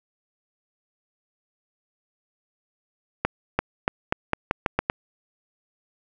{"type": "accelerating click train", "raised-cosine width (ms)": 0.5, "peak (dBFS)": -5, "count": 9, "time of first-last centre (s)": [3.25, 4.899], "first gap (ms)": 340, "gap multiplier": 0.85, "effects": []}